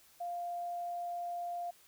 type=tone; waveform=sine; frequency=698.5 Hz; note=F5; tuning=in tune; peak=-36 dBFS; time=0.2-1.71 s; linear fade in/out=10 ms; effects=white hiss -63 dBFS RMS until 1.87 s